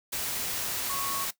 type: tone in noise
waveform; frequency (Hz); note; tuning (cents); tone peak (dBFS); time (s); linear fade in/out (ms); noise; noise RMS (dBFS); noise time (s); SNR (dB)
sine; 1107; C#6; -3; -33; 0.89-1.25; 10; white; -32; 0.12-1.31; -4
effects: noise-tail reverb RT60 0.1 s tail -17 dB re dry